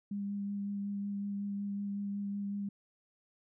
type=tone with vibrato; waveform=sine; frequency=201.3 Hz; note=G3; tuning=46 cents sharp; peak=-34 dBFS; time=0.11-2.69 s; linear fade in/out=5 ms; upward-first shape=sine; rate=5.4 Hz; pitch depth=12 cents each way; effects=none